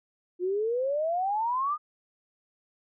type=exponential sweep; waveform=sine; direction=up; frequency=349 to 1244.5 Hz; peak=-25 dBFS; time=0.39-1.78 s; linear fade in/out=50 ms; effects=none